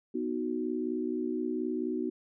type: chord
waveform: sine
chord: B major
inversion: none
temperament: equal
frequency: 246.9 / 311.1 / 370 Hz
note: B3 / D#4 / F#4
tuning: 0 / 0 / 0 cents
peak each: -34 dBFS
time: 0.14-2.1 s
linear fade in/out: 10 ms
effects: none